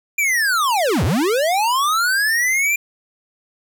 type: linear two-way sweep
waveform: square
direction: down then up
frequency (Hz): 2400 to 69 to 2400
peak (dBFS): -16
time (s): 0.18-2.76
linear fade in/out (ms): 5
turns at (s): 1.04
effects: none